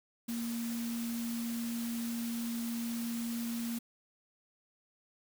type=tone in noise; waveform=sine; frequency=233.1 Hz; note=A#3; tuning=in tune; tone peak=-34 dBFS; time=0.28-3.79 s; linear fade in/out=10 ms; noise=white; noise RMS=-45 dBFS; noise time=0.28-3.79 s; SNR=+8 dB; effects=none